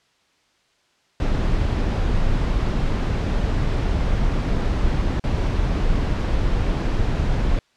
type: noise with dropouts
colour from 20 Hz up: brown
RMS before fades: -20 dBFS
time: 1.2-7.59 s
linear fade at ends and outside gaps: 1 ms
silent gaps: 5.196-5.239 s
effects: white hiss -62 dBFS RMS until 7.76 s + low-pass 5000 Hz 12 dB/octave